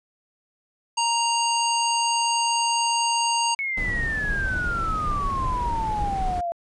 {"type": "harmonic tone", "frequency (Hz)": 932.3, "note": "A#5", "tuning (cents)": 0, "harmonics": [1, 3, 5, 7, 9], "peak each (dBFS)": [-22, -27, -29, -30, -32], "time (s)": [0.97, 3.55], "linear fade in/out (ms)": 10}
{"type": "exponential sweep", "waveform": "sine", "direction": "down", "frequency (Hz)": [2217, 674], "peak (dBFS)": -24, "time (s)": [3.59, 6.52], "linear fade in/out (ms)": 0}
{"type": "noise", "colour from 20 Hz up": "brown", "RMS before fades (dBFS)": -29, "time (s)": [3.77, 6.41], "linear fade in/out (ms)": 5}
{"effects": ["resampled to 24000 Hz"]}